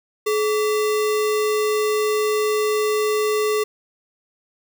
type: tone with sample-and-hold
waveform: sine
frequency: 426 Hz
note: G#4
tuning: 44 cents sharp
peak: -17 dBFS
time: 0.26-3.64 s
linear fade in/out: 10 ms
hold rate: 1575 Hz
effects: none